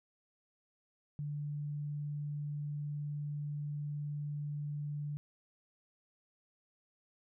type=tone; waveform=sine; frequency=146.83 Hz; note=D3; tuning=in tune; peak=-36 dBFS; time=1.19-5.17 s; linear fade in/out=0 ms; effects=none